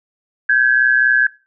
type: tone pair together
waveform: sine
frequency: 1559.7 / 1684 Hz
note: G6 / G#6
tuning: -9 / +24 cents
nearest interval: minor second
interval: 133 cents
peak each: -13 dBFS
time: 0.49-1.27 s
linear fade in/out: 5 ms
effects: noise-tail reverb RT60 0.3 s tail -21 dB re dry